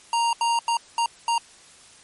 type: tone bursts at uneven times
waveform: square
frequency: 932.3 Hz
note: A#5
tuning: in tune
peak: -20 dBFS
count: 5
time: 0.13-0.33 / 0.41-0.59 / 0.68-0.77 / 0.98-1.06 / 1.28-1.38 s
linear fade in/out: 2 ms
effects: white hiss -50 dBFS RMS until 2.03 s + MP3 48 kbps